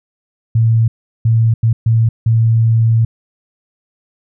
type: tone bursts at uneven times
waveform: sine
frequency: 113.6 Hz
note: A#2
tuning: 44 cents flat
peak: -8 dBFS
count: 5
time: 0.55-0.88 / 1.25-1.54 / 1.63-1.73 / 1.86-2.09 / 2.26-3.05 s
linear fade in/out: 5 ms
effects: none